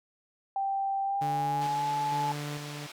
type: tone with pitch glide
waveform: sine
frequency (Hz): 784 to 859.9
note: G5 to A5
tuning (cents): 0 to -40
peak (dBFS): -27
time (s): 0.56-2.32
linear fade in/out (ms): 2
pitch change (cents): +160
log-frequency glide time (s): 1.04-1.87
type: tone with tremolo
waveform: sawtooth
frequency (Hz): 147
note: D3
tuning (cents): +2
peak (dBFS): -30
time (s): 1.21-2.87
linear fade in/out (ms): 10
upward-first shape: square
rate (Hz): 1.1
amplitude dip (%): 40
type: band-pass noise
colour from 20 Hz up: white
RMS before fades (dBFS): -45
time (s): 1.61-2.92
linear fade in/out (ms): 5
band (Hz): 300 to 4500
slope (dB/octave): 12
effects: none